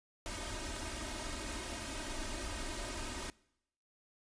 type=noise with comb filter; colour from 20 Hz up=pink; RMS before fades=-41 dBFS; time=0.26-3.3 s; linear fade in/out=0 ms; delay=3.2 ms; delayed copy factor=+1; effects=noise-tail reverb RT60 0.8 s tail -23 dB re dry + resampled to 22050 Hz